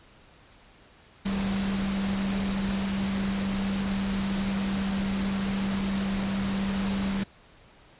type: tone in noise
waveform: sine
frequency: 195.5 Hz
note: G3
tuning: 4 cents flat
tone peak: -26 dBFS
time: 1.25-7.24 s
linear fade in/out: 10 ms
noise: pink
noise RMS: -34 dBFS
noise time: 1.25-7.24 s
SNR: +5 dB
effects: pink hiss -55 dBFS RMS until 7.99 s + resampled to 8000 Hz